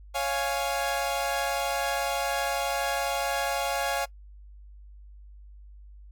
sawtooth chord, Db major, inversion none, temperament equal, 554.4 / 698.5 / 830.6 Hz, Db5 / F5 / Ab5, 0 / 0 / 0 cents, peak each -27 dBFS, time 0.14-4.06 s, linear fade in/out 20 ms, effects noise-tail reverb RT60 0.1 s tail -22 dB re dry + added 50 Hz sine -45 dBFS peak until 6.11 s

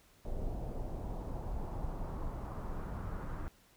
brown noise with low-pass filter sweep, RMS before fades -39 dBFS, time 0.25-3.48 s, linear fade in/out 0 ms, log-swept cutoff 640 to 1400 Hz, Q 2, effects pink hiss -65 dBFS RMS until 3.76 s

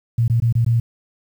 sine tone with dropouts, 116.54 Hz, A#2, in tune, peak -13 dBFS, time 0.18-0.8 s, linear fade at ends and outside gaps 5 ms, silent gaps 0.28-0.298 / 0.401-0.421 / 0.526-0.552 / 0.648-0.663 s, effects 8-bit

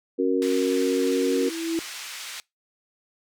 sine chord, F# major, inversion second, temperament equal with one note detuned, 274.2 / 370 / 466.2 Hz, C#4 / F#4 / A#4, -19 / 0 / 0 cents, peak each -24 dBFS, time 0.18-1.5 s, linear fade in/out 20 ms
pink band-pass noise, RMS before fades -37 dBFS, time 0.42-2.4 s, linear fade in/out 0 ms, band 1900 to 8700 Hz, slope 12 dB/octave
sine tone with exponential growth, 329.6 Hz, E4, in tune, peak -21 dBFS, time 0.73-1.79 s, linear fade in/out 0 ms, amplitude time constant 230 ms
effects noise-tail reverb RT60 0.2 s tail -24 dB re dry

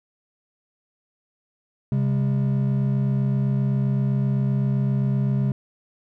triangle tone pair together, 133.77 / 201.5 Hz, C3 / G3, +39 / +48 cents, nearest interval perfect fifth, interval 709 cents, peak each -18 / -23 dBFS, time 1.92-5.52 s, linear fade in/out 2 ms, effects none

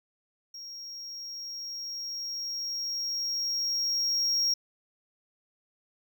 triangle tone with level ramp, 5588 Hz, F8, in tune, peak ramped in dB -39 to -22 dBFS, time 0.54-4.54 s, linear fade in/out 5 ms, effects none

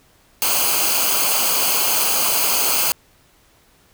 white noise with comb filter, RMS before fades -18 dBFS, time 0.42-2.92 s, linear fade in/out 0 ms, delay 0.54 ms, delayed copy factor -0.7, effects pink hiss -55 dBFS RMS until 3.93 s

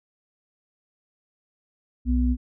sine tone pair together, 62.4 / 248.2 Hz, B1 / B3, +19 / +9 cents, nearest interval 2 octaves, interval 2390 cents, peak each -20 / -23 dBFS, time 2.05-2.37 s, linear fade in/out 50 ms, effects none

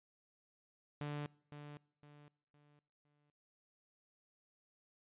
sawtooth tone with echo, 146.83 Hz, D3, in tune, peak -36 dBFS, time 1.01-1.26 s, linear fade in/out 0 ms, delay 510 ms, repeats 4, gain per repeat -9 dB, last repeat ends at 3.3 s, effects noise-tail reverb RT60 0.7 s tail -24 dB re dry + resampled to 8000 Hz

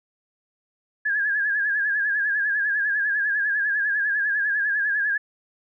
sine tone with vibrato, 1661.2 Hz, G#6, in tune, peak -20 dBFS, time 1.05-5.18 s, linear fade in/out 10 ms, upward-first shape sine, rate 10 Hz, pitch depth 74 cents each way, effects none

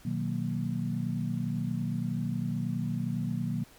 sine chord, B major seventh, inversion none, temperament equal with one note detuned, 123.11 / 155.56 / 185 / 233.1 Hz, B2 / D#3 / F#3 / A#3, -5 / 0 / 0 / 0 cents, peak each -34 dBFS, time 0.05-3.64 s, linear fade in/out 5 ms, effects pink hiss -56 dBFS RMS until 3.78 s + MP3 96 kbps

